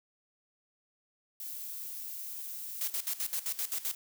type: noise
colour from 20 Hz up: violet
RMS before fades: -41 dBFS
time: 1.4-2.9 s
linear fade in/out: 2 ms
type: noise with tremolo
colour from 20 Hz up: blue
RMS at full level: -33 dBFS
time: 2.81-3.95 s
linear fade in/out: 2 ms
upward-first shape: square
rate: 7.7 Hz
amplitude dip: 80%
effects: none